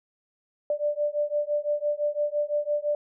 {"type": "beating tone pair", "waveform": "sine", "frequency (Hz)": [587.3, 593.2], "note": ["D5", "D5"], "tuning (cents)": [0, 17], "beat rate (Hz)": 5.9, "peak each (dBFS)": -27, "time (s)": [0.7, 2.95], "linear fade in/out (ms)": 2, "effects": []}